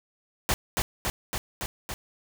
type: noise with echo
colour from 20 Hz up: pink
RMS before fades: -24 dBFS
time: 0.49-0.54 s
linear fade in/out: 0 ms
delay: 280 ms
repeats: 5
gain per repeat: -2 dB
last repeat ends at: 1.94 s
effects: none